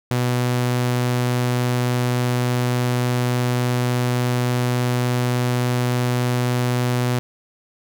sawtooth tone, 123.47 Hz, B2, in tune, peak -14 dBFS, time 0.11-7.19 s, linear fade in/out 0 ms, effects none

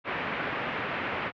white low-pass noise, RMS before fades -32 dBFS, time 0.04-1.32 s, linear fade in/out 50 ms, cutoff 2400 Hz, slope 24 dB/octave, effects high-pass 100 Hz 12 dB/octave + low-pass 4000 Hz 12 dB/octave

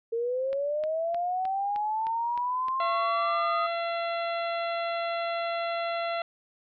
sine linear sweep, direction up, 452.9 to 1262 Hz, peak -26 dBFS, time 0.12-3.67 s, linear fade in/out 10 ms
click train, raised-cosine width 0.3 ms, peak -26 dBFS, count 8, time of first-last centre 0.53-2.684 s, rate 3.25 Hz
harmonic tone, 678 Hz, E5, 49 cents sharp, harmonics 1 / 2 / 3 / 4 / 5 / 6, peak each -29 / -35 / -39 / -41 / -43 / -45 dBFS, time 2.8-6.22 s, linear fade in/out 2 ms
effects none

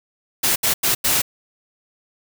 white noise bursts at uneven times, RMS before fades -18 dBFS, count 4, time 0.43-0.56 / 0.63-0.74 / 0.83-0.95 / 1.04-1.22 s, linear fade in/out 10 ms, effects none

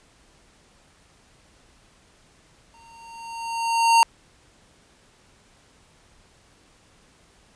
square tone with exponential growth, 920 Hz, A#5, 23 cents flat, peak -12 dBFS, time 2.74-4.03 s, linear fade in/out 0 ms, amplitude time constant 280 ms, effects pink hiss -57 dBFS RMS until 7.55 s + resampled to 22050 Hz

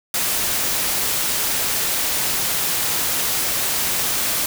white noise, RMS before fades -21 dBFS, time 0.14-4.46 s, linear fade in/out 2 ms, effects none

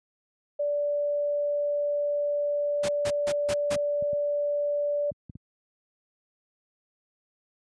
sine tone, 582 Hz, D5, 16 cents flat, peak -24 dBFS, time 0.59-5.11 s, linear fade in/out 10 ms
pink noise bursts, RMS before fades -31 dBFS, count 5, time 2.83-3.76 s, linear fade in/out 10 ms, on 58 ms, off 160 ms
clicks, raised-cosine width 5 ms, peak -27 dBFS, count 6, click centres 3.762 / 4.024 / 4.131 / 5.117 / 5.297 / 5.355 s
effects high-pass 100 Hz 12 dB/octave + resampled to 22050 Hz

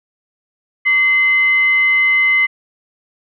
sine tone with frequency modulation, 2060 Hz, C7, 28 cents flat, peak -10 dBFS, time 0.85-2.47 s, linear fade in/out 20 ms, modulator 906 Hz, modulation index 0.24, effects none

